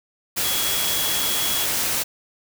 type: tone in noise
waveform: sine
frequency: 3341 Hz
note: G#7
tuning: 10 cents sharp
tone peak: -27 dBFS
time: 0.43-1.66 s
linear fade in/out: 20 ms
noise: white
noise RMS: -23 dBFS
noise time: 0.36-2.04 s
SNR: -7 dB
effects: none